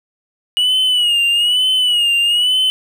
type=tone with vibrato; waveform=triangle; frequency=2915 Hz; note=F#7; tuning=26 cents flat; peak=-10 dBFS; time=0.57-2.7 s; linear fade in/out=0 ms; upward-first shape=sine; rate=1.1 Hz; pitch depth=78 cents each way; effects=none